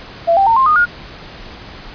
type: tone with pitch steps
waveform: sine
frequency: 674 / 783.2 / 910.1 / 1057.6 / 1229 / 1428.2 Hz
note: E5 / G5 / A#5 / C6 / D#6 / F6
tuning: +38 / -2 / -42 / +18 / -22 / +38 cents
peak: -8 dBFS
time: 0.27-0.858 s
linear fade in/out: 20 ms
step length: 98 ms
effects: pink hiss -34 dBFS RMS until 1.94 s + resampled to 11025 Hz